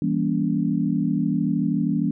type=chord; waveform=sine; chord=E diminished seventh; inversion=none; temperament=just; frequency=164.81 / 197.78 / 237.3 / 284.8 Hz; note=E3 / G3 / Bb3 / Db4; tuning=0 / +16 / +31 / +47 cents; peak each=-25 dBFS; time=0.02-2.11 s; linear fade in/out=2 ms; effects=none